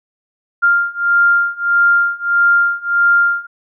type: beating tone pair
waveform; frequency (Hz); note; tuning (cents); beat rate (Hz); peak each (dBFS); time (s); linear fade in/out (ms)
sine; 1396.9 / 1398.5; F6 / F6; 0 / +2; 1.6; -14 / -13; 0.62-3.47; 20
effects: none